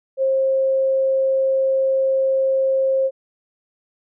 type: tone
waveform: sine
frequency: 533 Hz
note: C5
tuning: 32 cents sharp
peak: -15 dBFS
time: 0.17-3.11 s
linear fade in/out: 50 ms
effects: none